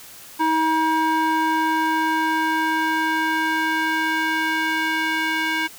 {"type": "tone with band-pass filter sweep", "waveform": "square", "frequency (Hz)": 318.5, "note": "D#4", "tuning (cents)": 41, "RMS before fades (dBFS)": -21, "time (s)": [0.39, 5.68], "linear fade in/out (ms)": 20, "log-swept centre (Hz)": [1000, 2000], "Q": 1.6, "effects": ["white hiss -42 dBFS RMS until 5.78 s"]}